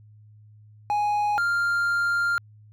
triangle tone pair in turn, 830.6 / 1396.9 Hz, G#5 / F6, 0 / 0 cents, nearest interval major sixth, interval 900 cents, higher second, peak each -19 dBFS, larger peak neither, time 0.9-1.38 / 1.38-2.38 s, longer second, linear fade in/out 0 ms, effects added 106 Hz sine -48 dBFS peak until 2.72 s

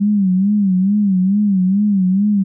sine tone with vibrato, 196 Hz, G3, in tune, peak -11 dBFS, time 0-2.44 s, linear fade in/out 20 ms, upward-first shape sine, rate 2.3 Hz, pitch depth 120 cents each way, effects none

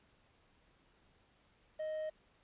triangle tone with quantisation, 622.3 Hz, D#5, in tune, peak -35 dBFS, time 1.79-2.1 s, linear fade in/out 10 ms, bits 10, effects pink hiss -70 dBFS RMS until 2.43 s + resampled to 8000 Hz

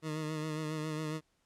20% pulse tone with vibrato, 155.2 Hz, D#3, 4 cents flat, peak -30 dBFS, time 0.02-1.21 s, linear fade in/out 50 ms, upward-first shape sine, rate 7.3 Hz, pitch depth 34 cents each way, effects pink hiss -75 dBFS RMS until 1.45 s + low-pass 10000 Hz 12 dB/octave

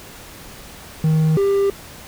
triangle tone pair in turn, 157.4 / 396.6 Hz, D#3 / G4, +20 / +20 cents, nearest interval octave + major third, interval 1600 cents, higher second, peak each -11 / -12 dBFS, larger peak first, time 1.04-1.37 / 1.37-1.7 s, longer neither, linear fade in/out 2 ms, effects pink hiss -39 dBFS RMS until 2.07 s

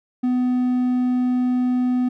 triangle tone, 250 Hz, B3, 21 cents sharp, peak -15 dBFS, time 0.23-2.09 s, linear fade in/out 10 ms, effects none

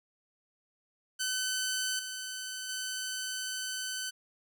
10% pulse tone with level steps, 1518 Hz, F#6, 44 cents sharp, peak -22 / -29 / -26 dBFS, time 1.19-4.11 s, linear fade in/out 20 ms, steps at 1.99 / 2.69 s, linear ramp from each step 2 ms, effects none

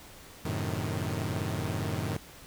sawtooth chord, F# diminished seventh, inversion none, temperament equal, 92.5 / 110 / 130.81 / 155.56 Hz, F#2 / A2 / C3 / Eb3, 0 / 0 / 0 / 0 cents, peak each -31 / -31 / -34 / -32 dBFS, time 0.45-2.17 s, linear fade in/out 5 ms, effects pink hiss -50 dBFS RMS until 2.46 s

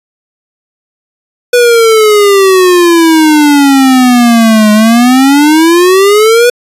square exponential two-way sweep, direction down then up, 492.8 to 210 to 492.8 Hz, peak -3 dBFS, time 1.53-6.5 s, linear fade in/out 5 ms, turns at 4.72 s, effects resampled to 32000 Hz

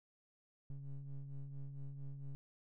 triangle ring-modulated tone, 68 Hz, C#2, 33 cents flat, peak -38 dBFS, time 0.7-2.35 s, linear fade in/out 0 ms, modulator 70.2 Hz, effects none

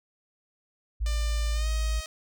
sine tone, 55 Hz, A1, in tune, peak -24 dBFS, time 1-2.01 s, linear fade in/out 20 ms
5% pulse tone with pitch glide, 596 to 628.9 Hz, D5 to D#5, +25 to +18 cents, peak -25 dBFS, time 1.06-2.06 s, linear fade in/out 2 ms, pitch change +93 cents, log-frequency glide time 1.53-1.68 s
effects none

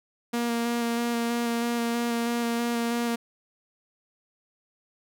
sawtooth tone with vibrato, 235.3 Hz, A#3, 16 cents sharp, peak -21 dBFS, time 0.33-3.16 s, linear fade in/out 10 ms, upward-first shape square, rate 3.1 Hz, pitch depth 12 cents each way, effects none

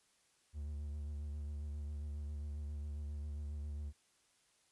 triangle tone with vibrato, 73.5 Hz, D2, 2 cents sharp, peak -38 dBFS, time 0.53-3.93 s, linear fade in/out 50 ms, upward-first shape triangle, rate 7.4 Hz, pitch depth 46 cents each way, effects white hiss -73 dBFS RMS until 4.71 s + resampled to 24000 Hz

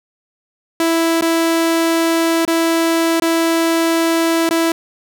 sawtooth tone with dropouts, 330 Hz, E4, 2 cents sharp, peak -9 dBFS, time 0.8-4.72 s, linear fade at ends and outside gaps 2 ms, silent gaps 1.211-1.222 / 2.451-2.477 / 3.199-3.221 / 4.491-4.509 s, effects none

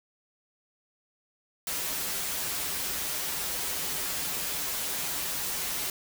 white noise with comb filter, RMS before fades -32 dBFS, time 1.67-5.9 s, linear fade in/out 2 ms, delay 8.9 ms, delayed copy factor -0.6, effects none

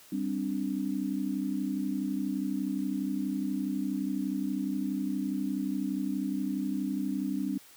sine chord, G suspended fourth, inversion none, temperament equal with one note detuned, 196.79 / 261.6 / 293.7 Hz, G3 / C4 / D4, +7 / 0 / 0 cents, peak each -33 dBFS, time 0.12-7.58 s, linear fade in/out 5 ms, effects white hiss -55 dBFS RMS until 7.76 s + high-pass 100 Hz 12 dB/octave

